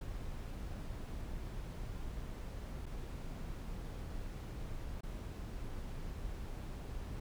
brown noise with dropouts, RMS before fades -43 dBFS, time 0.01-7.2 s, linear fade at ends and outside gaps 5 ms, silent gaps 2.858-2.863 / 5.009-5.032 s, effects none

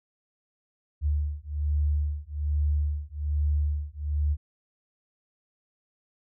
sine beating tone pair, 73.42 / 74.62 Hz, D2 / D2, 0 / +28 cents, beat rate 1.2 Hz, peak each -27 dBFS, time 1.01-4.37 s, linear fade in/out 50 ms, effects none

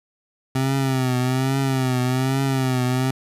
25% pulse tone with vibrato, 130.81 Hz, C3, in tune, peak -15 dBFS, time 0.55-3.11 s, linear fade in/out 5 ms, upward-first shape triangle, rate 1.2 Hz, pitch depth 80 cents each way, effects resampled to 32000 Hz

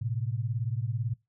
sine beating tone pair, 110 / 128 Hz, A2 / C3, 0 / -38 cents, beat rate 18 Hz, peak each -30 / -32 dBFS, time 0.01-1.14 s, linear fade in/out 10 ms, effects noise-tail reverb RT60 0.2 s tail -22 dB re dry

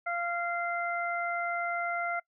harmonic tone, 692 Hz, F5, 16 cents flat, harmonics 1 / 2 / 3, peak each -33 / -33 / -36 dBFS, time 0.06-2.2 s, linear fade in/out 10 ms, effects noise-tail reverb RT60 0.1 s tail -24 dB re dry

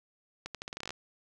accelerating click train, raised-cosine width 0.2 ms, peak -21 dBFS, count 12, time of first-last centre 0.46-0.906 s, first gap 87 ms, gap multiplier 0.83, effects none

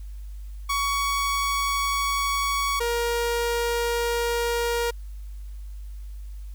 sawtooth tone pair in turn, 1122 / 471.7 Hz, C#6 / A#4, +21 / +20 cents, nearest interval octave + minor third, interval 1501 cents, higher first, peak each -19 dBFS, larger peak neither, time 0.69-2.8 / 2.8-4.91 s, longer neither, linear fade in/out 10 ms, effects added 50 Hz sine -34 dBFS peak until 6.54 s + white hiss -60 dBFS RMS until 6.54 s

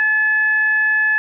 sine tone with frequency modulation, 1722 Hz, A6, 38 cents flat, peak -13 dBFS, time 0-1.18 s, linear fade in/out 0 ms, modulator 861 Hz, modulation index 0.25, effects none

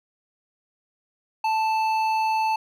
sine tone with hard clipping, 880 Hz, A5, in tune, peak -22 dBFS, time 1.44-2.56 s, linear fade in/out 5 ms, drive 9 dB, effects none

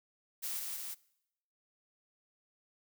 blue noise with echo, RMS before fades -38 dBFS, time 0.42-0.61 s, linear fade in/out 20 ms, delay 170 ms, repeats 2, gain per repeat -2 dB, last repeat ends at 0.95 s, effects noise-tail reverb RT60 0.8 s tail -22 dB re dry

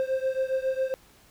triangle beating tone pair, 523.3 / 530.6 Hz, C5 / C5, 0 / +24 cents, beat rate 7.3 Hz, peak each -25 / -27 dBFS, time 0-0.94 s, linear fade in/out 0 ms, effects pink hiss -57 dBFS RMS until 1.3 s

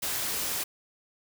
white noise, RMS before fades -31 dBFS, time 0.02-0.64 s, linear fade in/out 10 ms, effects none

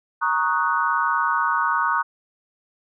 sine chord, D# minor seventh, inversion second, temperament equal with one note detuned, 932.3 / 1108.7 / 1249.6 / 1480 Hz, A#5 / C#6 / D#6 / F#6, 0 / 0 / +7 / 0 cents, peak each -24 dBFS, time 0.21-2.03 s, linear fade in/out 20 ms, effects none

